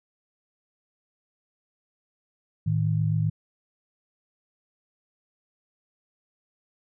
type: tone pair together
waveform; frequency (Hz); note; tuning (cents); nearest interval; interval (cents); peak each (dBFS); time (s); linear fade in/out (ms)
sine; 108.58 / 156.2; A2 / D#3; -22 / +7; tritone; 629; -24; 2.66-3.3; 10
effects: none